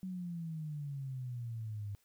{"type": "exponential sweep", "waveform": "sine", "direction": "down", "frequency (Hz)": [189.2, 100], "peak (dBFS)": -38, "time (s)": [0.03, 1.95], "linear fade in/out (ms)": 0, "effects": ["white hiss -73 dBFS RMS until 2.04 s"]}